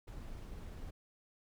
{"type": "noise with tremolo", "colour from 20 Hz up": "brown", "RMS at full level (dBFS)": -45, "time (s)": [0.07, 0.91], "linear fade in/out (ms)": 10, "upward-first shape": "triangle", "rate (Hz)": 20, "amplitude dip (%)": 25, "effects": []}